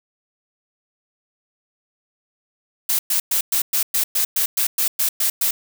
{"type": "noise bursts", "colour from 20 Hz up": "blue", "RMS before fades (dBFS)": -19, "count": 13, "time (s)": [2.89, 5.51], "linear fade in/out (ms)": 5, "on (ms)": 100, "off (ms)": 110, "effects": []}